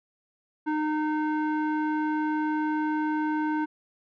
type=tone with low-pass filter; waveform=square; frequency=306.7 Hz; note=D#4; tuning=25 cents flat; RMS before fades=-27 dBFS; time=0.66-3.66 s; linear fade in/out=20 ms; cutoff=1300 Hz; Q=2.4; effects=none